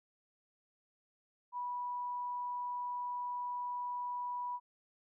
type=tone; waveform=sine; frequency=980 Hz; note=B5; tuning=14 cents flat; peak=-36 dBFS; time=1.52-4.6 s; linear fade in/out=50 ms; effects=none